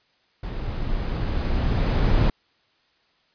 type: noise with level ramp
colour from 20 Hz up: brown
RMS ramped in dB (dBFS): -30 to -17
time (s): 0.43-2.3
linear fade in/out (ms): 5
effects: white hiss -64 dBFS RMS until 3.34 s + resampled to 11025 Hz